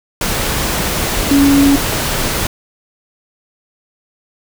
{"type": "tone in noise", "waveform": "sine", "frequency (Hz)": 280, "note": "C#4", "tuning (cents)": 18, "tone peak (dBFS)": -7, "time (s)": [1.31, 1.76], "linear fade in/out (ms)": 2, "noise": "pink", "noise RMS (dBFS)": -17, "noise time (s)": [0.21, 2.47], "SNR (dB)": 7, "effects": []}